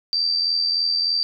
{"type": "tone with amplitude modulation", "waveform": "sine", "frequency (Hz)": 4675, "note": "D8", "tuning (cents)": -9, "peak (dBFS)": -16, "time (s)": [0.13, 1.23], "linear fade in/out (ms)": 0, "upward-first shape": "sine", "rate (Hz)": 83.3, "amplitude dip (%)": 50, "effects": []}